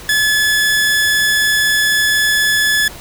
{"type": "tone", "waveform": "sawtooth", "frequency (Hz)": 1716, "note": "A6", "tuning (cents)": -44, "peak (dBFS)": -8, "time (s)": [0.09, 2.88], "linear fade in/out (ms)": 2, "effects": ["pink hiss -34 dBFS RMS until 3 s"]}